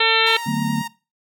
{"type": "harmonic tone", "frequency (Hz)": 449.7, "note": "A4", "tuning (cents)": 38, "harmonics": [1, 2, 3, 4, 5, 6, 7, 8, 9], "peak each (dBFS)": [-23, -23, -23, -23, -23, -23, -23, -23, -23], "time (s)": [0, 0.37], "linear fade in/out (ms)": 5}
{"type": "tone with vibrato", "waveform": "sawtooth", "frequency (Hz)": 932.3, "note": "A#5", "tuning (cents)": 0, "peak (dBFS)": -23, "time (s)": [0.26, 0.88], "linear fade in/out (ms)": 10, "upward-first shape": "sine", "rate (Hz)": 9.3, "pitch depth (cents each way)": 18}
{"type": "chord", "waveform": "sine", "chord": "B minor seventh", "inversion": "first", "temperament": "just", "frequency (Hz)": [148.16, 185.21, 222.2, 246.9], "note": ["D3", "F#3", "A3", "B3"], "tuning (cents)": [16, 2, 17, 0], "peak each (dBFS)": [-25, -27, -23, -27], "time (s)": [0.46, 0.82], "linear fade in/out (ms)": 10}
{"effects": ["noise-tail reverb RT60 0.3 s tail -20 dB re dry"]}